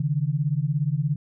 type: beating tone pair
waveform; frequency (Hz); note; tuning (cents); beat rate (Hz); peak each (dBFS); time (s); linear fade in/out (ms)
sine; 138.59 / 155.59; C#3 / D#3; 0 / 0; 17; -24; 0-1.16; 5
effects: none